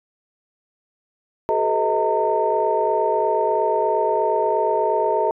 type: tone cluster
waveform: sine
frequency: 382.6 / 431 / 494 / 633 / 913 Hz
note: G4 / A4 / B4 / D#5 / A#5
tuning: -42 / -36 / 0 / +30 / -36 cents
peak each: -26 / -22 / -27 / -22 / -21 dBFS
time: 1.49-5.31 s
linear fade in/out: 0 ms
effects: tanh soft clip ceiling -6 dBFS